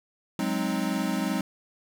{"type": "chord", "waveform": "square", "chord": "Ab dominant seventh", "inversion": "third", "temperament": "equal", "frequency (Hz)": [185, 207.7, 261.6, 311.1], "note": ["Gb3", "Ab3", "C4", "Eb4"], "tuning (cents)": [0, 0, 0, 0], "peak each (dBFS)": [-32, -31, -32, -33], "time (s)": [0.39, 1.41], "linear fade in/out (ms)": 2, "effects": []}